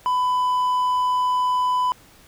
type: tone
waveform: triangle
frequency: 1000 Hz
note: B5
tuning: 21 cents sharp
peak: -16 dBFS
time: 0.06-1.92 s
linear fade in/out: 0 ms
effects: pink hiss -51 dBFS RMS until 2.27 s